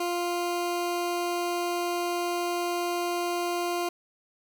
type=tone; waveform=20% pulse; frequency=349.4 Hz; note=F4; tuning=1 cent sharp; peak=-22 dBFS; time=0-3.89 s; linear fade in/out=5 ms; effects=none